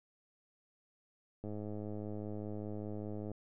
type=click train; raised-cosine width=2 ms; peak=-30 dBFS; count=198; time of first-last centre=1.44-3.316 s; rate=105 Hz; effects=none